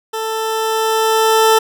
20% pulse tone with level ramp, 442.5 Hz, A4, 10 cents sharp, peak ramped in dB -15 to -3 dBFS, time 0.13-1.59 s, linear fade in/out 10 ms, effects none

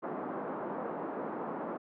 pink band-pass noise, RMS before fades -38 dBFS, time 0.02-1.78 s, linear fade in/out 20 ms, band 220 to 1200 Hz, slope 24 dB/octave, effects none

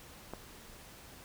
click, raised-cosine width 1 ms, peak -26 dBFS, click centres 0.336 s, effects pink hiss -53 dBFS RMS until 1.24 s

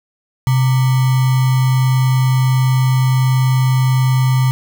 sine tone with sample-and-hold, 129.3 Hz, C3, 20 cents flat, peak -10 dBFS, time 0.47-4.51 s, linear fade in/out 0 ms, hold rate 1050 Hz, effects none

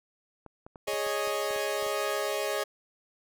clicks, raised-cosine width 1 ms, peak -31 dBFS, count 11, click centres 0.463 / 0.665 / 0.758 / 0.882 / 0.935 / 1.066 / 1.275 / 1.508 / 1.562 / 1.826 / 1.865 s
sawtooth chord, Ab suspended fourth, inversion none, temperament equal, 415.3 / 554.4 / 622.3 Hz, Ab4 / Db5 / Eb5, 0 / 0 / 0 cents, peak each -29 dBFS, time 0.87-2.64 s, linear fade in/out 10 ms
effects none

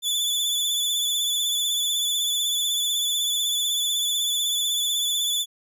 sawtooth tone with vibrato, 3473 Hz, A7, 23 cents flat, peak -19 dBFS, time 0.02-5.46 s, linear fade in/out 50 ms, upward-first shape sine, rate 16 Hz, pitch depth 44 cents each way, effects none

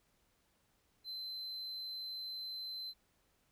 triangle tone, 4073 Hz, C8, 47 cents flat, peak -40 dBFS, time 1.04-2.94 s, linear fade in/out 50 ms, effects pink hiss -75 dBFS RMS until 3.51 s

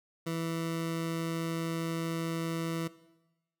20% pulse tone, 164.81 Hz, E3, in tune, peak -27 dBFS, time 0.26-2.88 s, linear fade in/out 10 ms, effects noise-tail reverb RT60 1.0 s tail -18 dB re dry

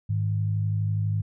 sine tone pair together, 104.1 / 156.24 Hz, G#2 / D#3, +5 / +8 cents, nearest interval perfect fifth, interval 703 cents, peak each -23 / -31 dBFS, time 0.09-1.22 s, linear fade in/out 10 ms, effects none

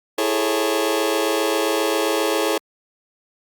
sawtooth chord, A major seventh, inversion second, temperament just, 330 / 412.5 / 440 / 550 Hz, E4 / G#4 / A4 / C#5, +2 / -12 / 0 / -14 cents, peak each -20 dBFS, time 0.18-2.58 s, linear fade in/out 5 ms, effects Opus 48 kbps

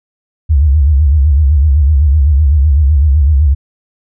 sine tone with vibrato, 72.4 Hz, D2, 24 cents flat, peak -5 dBFS, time 0.49-3.55 s, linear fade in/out 20 ms, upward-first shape sine, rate 7.9 Hz, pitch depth 160 cents each way, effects none

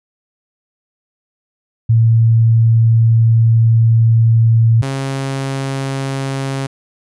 sine / sawtooth tone pair in turn, 113.9 / 135.56 Hz, A#2 / C#3, -40 / -38 cents, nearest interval minor third, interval 302 cents, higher second, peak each -7 / -14 dBFS, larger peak first, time 1.89-4.82 / 4.82-6.67 s, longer first, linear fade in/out 10 ms, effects resampled to 24000 Hz

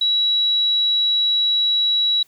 sine tone, 3900 Hz, B7, 23 cents flat, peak -15 dBFS, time 0.01-2.23 s, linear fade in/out 5 ms, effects white hiss -57 dBFS RMS until 2.27 s

